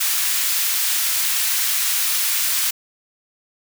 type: high-pass noise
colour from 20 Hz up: white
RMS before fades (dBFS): -20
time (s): 0-2.71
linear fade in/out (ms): 10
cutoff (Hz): 1500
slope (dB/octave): 12
effects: none